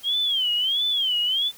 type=tone with vibrato; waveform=sine; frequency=3182 Hz; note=G7; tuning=25 cents sharp; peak=-20 dBFS; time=0.03-1.52 s; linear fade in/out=50 ms; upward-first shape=sine; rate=1.5 Hz; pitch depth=170 cents each way; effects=white hiss -48 dBFS RMS until 1.57 s